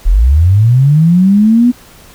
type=linear sweep; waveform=sine; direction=up; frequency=36 to 249.4 Hz; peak=-4 dBFS; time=0.05-1.72 s; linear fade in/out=20 ms; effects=pink hiss -39 dBFS RMS until 2.14 s